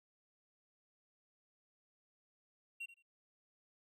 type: tone with echo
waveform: triangle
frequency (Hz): 2747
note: F7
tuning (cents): -29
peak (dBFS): -40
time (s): 2.8-2.86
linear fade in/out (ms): 10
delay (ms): 83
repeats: 2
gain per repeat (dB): -14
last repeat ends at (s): 3.026
effects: none